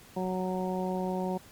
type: harmonic tone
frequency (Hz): 185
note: F#3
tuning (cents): 0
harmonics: 1 / 2 / 3 / 4 / 5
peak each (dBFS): -32 / -35 / -37 / -38 / -39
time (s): 0.16-1.38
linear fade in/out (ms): 10
effects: pink hiss -54 dBFS RMS until 1.51 s + Opus 48 kbps